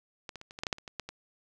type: clicks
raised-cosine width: 0.2 ms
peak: -22 / -25 / -28 / -30 / -25 / -14 / -14 / -11 / -30 / -25 / -17 / -23 dBFS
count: 12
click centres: 0.292 / 0.357 / 0.414 / 0.509 / 0.589 / 0.635 / 0.668 / 0.728 / 0.784 / 0.878 / 0.997 / 1.09 s
effects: none